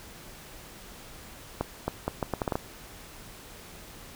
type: accelerating click train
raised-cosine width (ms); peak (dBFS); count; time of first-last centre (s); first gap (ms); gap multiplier
1; -13; 9; 1.61-2.555; 270; 0.74
effects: pink hiss -47 dBFS RMS until 4.15 s